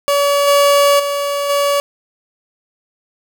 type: tone with level steps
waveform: 30% pulse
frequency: 569 Hz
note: C#5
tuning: 45 cents sharp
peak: -9 / -6 / -14 / -10 dBFS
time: 0.08-1.8 s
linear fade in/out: 0 ms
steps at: 0.47 / 0.99 / 1.49 s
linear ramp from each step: 10 ms
effects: none